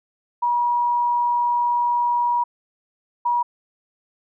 sine tone pair in turn, 961 / 961 Hz, B5 / B5, -48 / -48 cents, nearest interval unison, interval 0 cents, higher neither, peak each -17 dBFS, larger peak neither, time 0.42-2.44 / 3.25-3.43 s, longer first, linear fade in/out 10 ms, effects none

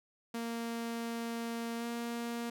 sawtooth tone with pitch glide, 231.9 to 235.1 Hz, A#3 to A#3, -9 to +15 cents, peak -32 dBFS, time 0.34-2.5 s, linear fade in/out 5 ms, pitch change +24 cents, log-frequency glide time 1.77-1.85 s, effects none

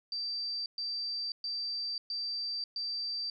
sine tone bursts, 4670 Hz, D8, 11 cents flat, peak -33 dBFS, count 5, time 0.12-3.3 s, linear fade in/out 2 ms, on 540 ms, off 120 ms, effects none

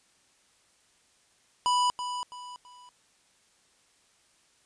square tone with echo, 987.8 Hz, B5, in tune, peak -23 dBFS, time 1.66-1.9 s, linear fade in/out 0 ms, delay 330 ms, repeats 3, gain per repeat -9 dB, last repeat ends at 2.89 s, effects white hiss -65 dBFS RMS until 4.65 s + resampled to 22050 Hz

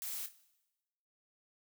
blue noise with echo, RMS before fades -41 dBFS, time 0.02-0.26 s, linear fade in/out 0 ms, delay 26 ms, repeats 2, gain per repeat -10 dB, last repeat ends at 0.312 s, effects noise-tail reverb RT60 1.0 s tail -18 dB re dry

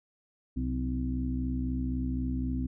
harmonic tone with a mistuned harmonic, 63.9 Hz, C2, 40 cents flat, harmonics 1 / 2 / 3 / 4 / 5, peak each -32 / -37 / -42 / -32 / -44 dBFS, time 0.56-2.67 s, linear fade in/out 10 ms, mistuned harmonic 3, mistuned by -80 cents, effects none

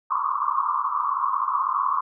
white band-pass noise, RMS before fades -24 dBFS, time 0.1-2.01 s, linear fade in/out 10 ms, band 1000 to 1200 Hz, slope 96 dB/octave, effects none

